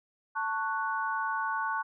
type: chord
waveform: sine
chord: F# minor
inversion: first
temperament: just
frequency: 888 / 1110 / 1480 Hz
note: A5 / C#6 / F#6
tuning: +16 / +2 / 0 cents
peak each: -33 dBFS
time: 0.35-1.83 s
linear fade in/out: 20 ms
effects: none